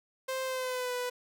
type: tone with pitch glide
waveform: sawtooth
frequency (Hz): 523.3 to 494.8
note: C5 to B4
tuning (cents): 0 to +3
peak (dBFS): -28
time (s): 0.28-1.1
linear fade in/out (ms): 10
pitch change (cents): -97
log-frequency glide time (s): 0.44-0.93
effects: none